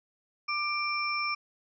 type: tone cluster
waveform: sine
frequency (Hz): 1185 / 2357 / 5370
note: D6 / D7 / E8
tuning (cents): +15 / +6 / +31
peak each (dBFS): -32 / -31 / -36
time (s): 0.48-1.35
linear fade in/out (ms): 10
effects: none